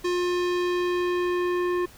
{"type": "tone with low-pass filter sweep", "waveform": "square", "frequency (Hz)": 355.8, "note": "F4", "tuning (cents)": 32, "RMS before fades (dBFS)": -25, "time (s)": [0.04, 1.86], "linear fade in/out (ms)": 10, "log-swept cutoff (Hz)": [5800, 1800], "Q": 0.96, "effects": ["added 50 Hz sine -54 dBFS peak until 1.97 s", "pink hiss -50 dBFS RMS until 1.97 s"]}